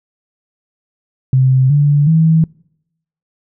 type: tone with pitch steps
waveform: sine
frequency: 130.81 / 145.14 / 161.05 Hz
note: C3 / D3 / E3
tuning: 0 / -20 / -40 cents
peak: -7 dBFS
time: 1.33-2.44 s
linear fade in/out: 2 ms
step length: 370 ms
effects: noise-tail reverb RT60 0.8 s tail -26 dB re dry